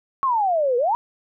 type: exponential two-way sweep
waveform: sine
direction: down then up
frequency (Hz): 1120 to 468.4 to 990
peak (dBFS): -17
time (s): 0.23-0.95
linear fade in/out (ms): 0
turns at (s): 0.77
effects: none